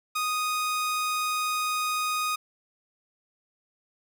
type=tone; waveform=sawtooth; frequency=1243 Hz; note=D#6; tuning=2 cents flat; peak=-22 dBFS; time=0.15-2.36 s; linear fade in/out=10 ms; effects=none